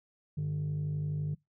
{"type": "tone pair together", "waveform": "sine", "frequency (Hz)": [98, 149.95], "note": ["G2", "D3"], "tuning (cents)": [0, 36], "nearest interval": "perfect fifth", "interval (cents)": 736, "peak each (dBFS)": [-36, -29], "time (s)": [0.37, 1.35], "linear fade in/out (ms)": 10, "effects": ["noise-tail reverb RT60 0.2 s tail -25 dB re dry", "tanh soft clip ceiling -28 dBFS"]}